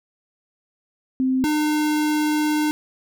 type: tone pair in turn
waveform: sine / square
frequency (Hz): 260.3 / 302.8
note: C4 / D#4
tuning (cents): -9 / -47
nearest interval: minor third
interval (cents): 262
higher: second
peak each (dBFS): -17 / -19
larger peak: first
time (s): 1.2-1.44 / 1.44-2.71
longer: second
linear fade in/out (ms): 0
effects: none

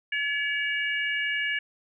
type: harmonic tone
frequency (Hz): 569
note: C#5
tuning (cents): +45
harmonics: 3 / 4 / 5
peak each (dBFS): -28 / -30 / -32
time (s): 0.12-1.59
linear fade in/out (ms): 5
effects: none

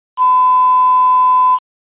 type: tone with quantisation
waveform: sine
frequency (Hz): 1011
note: B5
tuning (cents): +40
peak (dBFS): -7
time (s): 0.17-1.59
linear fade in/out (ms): 50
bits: 5
effects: resampled to 8000 Hz

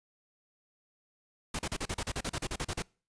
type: noise bursts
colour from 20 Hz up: pink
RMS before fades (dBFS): -34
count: 15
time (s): 1.54-2.823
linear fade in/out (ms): 5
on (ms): 51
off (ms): 37
effects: noise-tail reverb RT60 0.4 s tail -26 dB re dry + resampled to 22050 Hz

